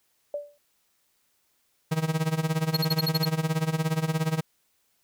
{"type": "tone with exponential decay", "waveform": "sine", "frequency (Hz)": 582, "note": "D5", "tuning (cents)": -16, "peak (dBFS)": -25, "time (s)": [0.34, 0.58], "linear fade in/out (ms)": 2, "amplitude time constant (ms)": 52}
{"type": "tone with tremolo", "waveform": "45% pulse", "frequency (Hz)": 158.9, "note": "D#3", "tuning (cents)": 37, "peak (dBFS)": -21, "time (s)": [1.91, 4.41], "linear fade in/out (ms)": 10, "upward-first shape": "sine", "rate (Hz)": 17, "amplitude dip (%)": 85}
{"type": "tone bursts", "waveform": "square", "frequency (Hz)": 4296, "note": "C8", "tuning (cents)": 45, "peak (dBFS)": -24, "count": 7, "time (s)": [2.74, 3.254], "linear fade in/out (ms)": 5, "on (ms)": 28, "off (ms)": 53}
{"effects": ["white hiss -70 dBFS RMS until 5.03 s"]}